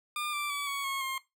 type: tone with pitch steps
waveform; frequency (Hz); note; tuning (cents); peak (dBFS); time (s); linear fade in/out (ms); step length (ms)
20% pulse; 1203 / 1174.2 / 1146 / 1118.6 / 1091.7 / 1065.6; D6 / D6 / D6 / C#6 / C#6 / C6; +41 / -1 / -43 / +15 / -27 / +31; -27; 0.16-1.18; 2; 170
effects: noise-tail reverb RT60 0.2 s tail -18 dB re dry